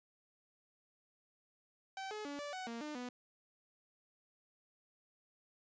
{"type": "tone with pitch steps", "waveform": "sawtooth", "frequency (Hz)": [771, 425, 286.2, 581, 746, 232.3, 300.7, 247.2], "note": ["G5", "G#4", "D4", "D5", "F#5", "A#3", "D4", "B3"], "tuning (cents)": [-29, 40, -45, -19, 14, -6, 41, 2], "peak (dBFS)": -38, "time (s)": [1.97, 3.09], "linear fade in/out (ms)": 2, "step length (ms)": 140, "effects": ["resampled to 16000 Hz"]}